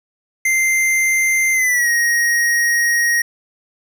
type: tone with pitch glide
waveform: square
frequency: 2087 to 1880.9 Hz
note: C7 to A#6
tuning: -5 to +15 cents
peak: -14 dBFS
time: 0.45-3.22 s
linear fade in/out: 5 ms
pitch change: -180 cents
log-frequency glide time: 1.53-1.89 s
effects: none